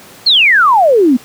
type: exponential sweep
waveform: sine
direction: down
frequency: 4435 to 233.1 Hz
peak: -5 dBFS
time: 0.26-1.17 s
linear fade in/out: 10 ms
effects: pink hiss -37 dBFS RMS until 1.24 s + high-pass 150 Hz 12 dB/octave